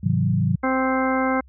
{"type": "chord", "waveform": "sine", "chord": "Ab dominant seventh", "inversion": "none", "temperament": "equal with one note detuned", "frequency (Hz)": [103.83, 130.81, 159.66, 185], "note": ["Ab2", "C3", "Eb3", "Gb3"], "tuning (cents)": [0, 0, 45, 0], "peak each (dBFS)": -23, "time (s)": [0.03, 0.56], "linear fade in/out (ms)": 10}
{"type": "harmonic tone", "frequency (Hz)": 261.6, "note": "C4", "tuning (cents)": 0, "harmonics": [1, 2, 3, 4, 5, 6, 8], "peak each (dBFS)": [-22, -25, -27, -28, -29, -30, -31], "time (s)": [0.63, 1.41], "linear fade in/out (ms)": 10}
{"effects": ["added 65 Hz sine -46 dBFS peak until 1.48 s"]}